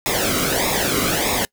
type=noise with flanger; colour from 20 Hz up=pink; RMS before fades=-20 dBFS; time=0.06-1.45 s; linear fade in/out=0 ms; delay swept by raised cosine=0.66 to 1.17 ms; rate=1.6 Hz; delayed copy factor=-0.75; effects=noise-tail reverb RT60 0.1 s tail -25 dB re dry